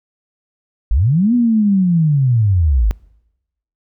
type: linear two-way sweep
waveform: sine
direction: up then down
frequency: 42.99 to 246.9 to 46.73 Hz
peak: -10 dBFS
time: 0.91-2.91 s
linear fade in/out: 0 ms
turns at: 1.34 s
effects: noise-tail reverb RT60 0.9 s tail -25 dB re dry